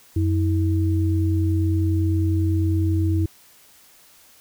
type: tone pair together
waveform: sine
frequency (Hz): 91 / 323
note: F#2 / E4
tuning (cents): -28 / -35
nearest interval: octave + minor seventh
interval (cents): 2193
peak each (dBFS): -18 / -24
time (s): 0.16-3.26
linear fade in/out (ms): 5
effects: white hiss -52 dBFS RMS until 4.4 s